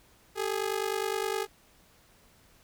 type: ring-modulated tone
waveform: sawtooth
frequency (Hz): 415.3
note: G#4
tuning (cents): 0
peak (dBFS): -22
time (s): 0.35-1.47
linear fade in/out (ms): 50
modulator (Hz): 24.9
effects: pink hiss -61 dBFS RMS until 2.63 s